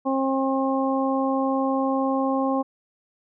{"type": "harmonic tone", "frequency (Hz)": 267.8, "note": "C4", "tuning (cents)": 40, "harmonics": [1, 2, 3, 4], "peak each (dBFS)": [-23, -26, -28, -29], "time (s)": [0.05, 2.63], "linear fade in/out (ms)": 20, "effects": []}